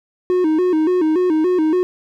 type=tone with vibrato; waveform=triangle; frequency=337.3 Hz; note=E4; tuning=40 cents sharp; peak=-11 dBFS; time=0.3-1.83 s; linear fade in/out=0 ms; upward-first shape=square; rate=3.5 Hz; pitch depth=130 cents each way; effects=none